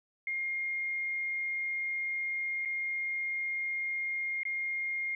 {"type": "tone with dropouts", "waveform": "sine", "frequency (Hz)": 2128, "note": "C7", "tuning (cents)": 29, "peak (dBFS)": -31, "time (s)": [0.27, 5.15], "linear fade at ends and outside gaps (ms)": 2, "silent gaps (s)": [[2.651, 2.656], [4.433, 4.452]], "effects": []}